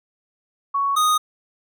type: tone pair in turn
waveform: sine / square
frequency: 1115 / 1241.2 Hz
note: C#6 / D#6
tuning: +10 / -5 cents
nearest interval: major second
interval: 185 cents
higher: second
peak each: -18 / -16 dBFS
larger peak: second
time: 0.74-0.96 / 0.96-1.18 s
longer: neither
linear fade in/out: 10 ms
effects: none